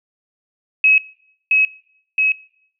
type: tone with echo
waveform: sine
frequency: 2561 Hz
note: D#7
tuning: 49 cents sharp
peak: -9 dBFS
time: 0.84-0.98 s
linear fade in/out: 2 ms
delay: 670 ms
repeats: 2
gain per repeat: -2 dB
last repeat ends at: 2.32 s
effects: noise-tail reverb RT60 0.7 s tail -22 dB re dry